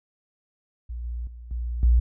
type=tone with level steps; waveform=sine; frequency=59.3 Hz; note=A#1; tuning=30 cents sharp; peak=-30 / -28 / -38 / -26 / -14 dBFS; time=0.89-2 s; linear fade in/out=10 ms; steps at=1.04 / 1.27 / 1.51 / 1.83 s; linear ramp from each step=2 ms; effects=none